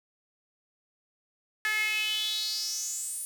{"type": "tone with high-pass filter sweep", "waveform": "sawtooth", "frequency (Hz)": 429.2, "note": "A4", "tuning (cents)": -43, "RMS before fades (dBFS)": -31, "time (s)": [1.65, 3.25], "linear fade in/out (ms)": 0, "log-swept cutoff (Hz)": [1800, 9900], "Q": 6.4, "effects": []}